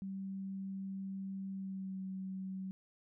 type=tone with pitch glide; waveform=sine; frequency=193.3 to 189.76 Hz; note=G3 to F#3; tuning=-24 to +44 cents; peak=-39 dBFS; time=0.02-2.71 s; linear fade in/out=0 ms; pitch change=-32 cents; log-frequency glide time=1.48-2.02 s; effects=none